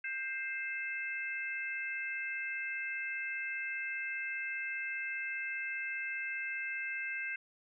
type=harmonic tone; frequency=525 Hz; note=C5; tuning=6 cents sharp; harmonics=3 / 4 / 5; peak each=-39 / -40 / -41 dBFS; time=0.04-7.36 s; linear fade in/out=5 ms; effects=none